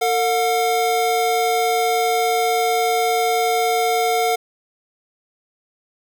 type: tone pair together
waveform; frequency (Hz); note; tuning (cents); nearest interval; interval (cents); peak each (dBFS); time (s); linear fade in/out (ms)
square; 452.5 / 722; A4 / F#5; +48 / -43; minor sixth; 809; -21 / -19; 0.01-4.36; 10
effects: none